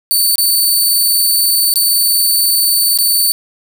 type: tone with dropouts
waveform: 10% pulse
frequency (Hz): 4521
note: C#8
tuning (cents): +33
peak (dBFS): -3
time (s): 0.11-3.32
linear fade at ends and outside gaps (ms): 0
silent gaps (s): 0.356-0.382 / 1.739-1.758 / 2.975-2.987
effects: none